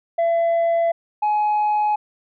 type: tone pair in turn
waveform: sine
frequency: 673 / 842.4 Hz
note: E5 / G#5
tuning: +36 / +24 cents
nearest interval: major third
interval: 388 cents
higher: second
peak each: -13 / -14 dBFS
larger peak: first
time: 0.18-0.92 / 1.22-1.96 s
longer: neither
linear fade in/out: 10 ms
effects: tanh soft clip ceiling -15 dBFS